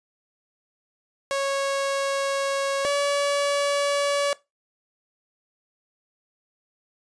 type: tone pair in turn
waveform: sawtooth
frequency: 551 / 569.8 Hz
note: C#5 / C#5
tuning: -11 / +48 cents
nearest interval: minor second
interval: 59 cents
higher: second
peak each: -19 / -17 dBFS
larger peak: second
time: 1.31-2.85 / 2.85-4.33 s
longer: first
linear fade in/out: 0 ms
effects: noise-tail reverb RT60 0.2 s tail -19 dB re dry + resampled to 22050 Hz